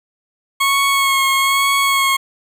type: tone with vibrato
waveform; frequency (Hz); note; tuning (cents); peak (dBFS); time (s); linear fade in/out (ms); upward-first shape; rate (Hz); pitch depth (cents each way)
20% pulse; 1096; C#6; -20; -8; 0.6-2.17; 10; sine; 1.1; 20
effects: none